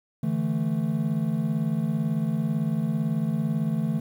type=chord; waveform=triangle; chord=D suspended second; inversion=none; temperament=equal; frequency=146.83 / 164.81 / 220 Hz; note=D3 / E3 / A3; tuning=0 / 0 / 0 cents; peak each=-27 / -25 / -25 dBFS; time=0.23-4 s; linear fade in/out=5 ms; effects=9-bit